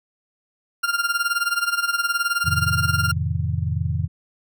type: tone with tremolo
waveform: 40% pulse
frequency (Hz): 1396.9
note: F6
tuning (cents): 0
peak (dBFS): -16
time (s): 0.83-3.12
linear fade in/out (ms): 10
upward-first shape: sine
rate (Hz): 19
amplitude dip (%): 80
type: chord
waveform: sine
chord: F dominant seventh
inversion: none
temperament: just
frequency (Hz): 87.31 / 109.13 / 130.96 / 157.15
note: F2 / A2 / C3 / Eb3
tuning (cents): 0 / -14 / +2 / +18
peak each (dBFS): -24 / -27 / -27 / -27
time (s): 2.44-4.08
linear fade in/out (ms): 20
effects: none